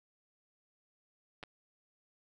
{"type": "clicks", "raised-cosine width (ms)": 0.3, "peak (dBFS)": -29, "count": 2, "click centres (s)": [1.429, 1.436], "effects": []}